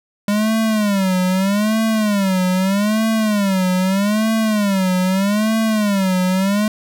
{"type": "tone with vibrato", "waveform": "square", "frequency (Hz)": 201.9, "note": "G#3", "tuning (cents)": -49, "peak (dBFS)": -15, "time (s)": [0.28, 6.68], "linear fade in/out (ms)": 2, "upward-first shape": "sine", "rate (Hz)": 0.8, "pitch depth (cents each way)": 170, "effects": []}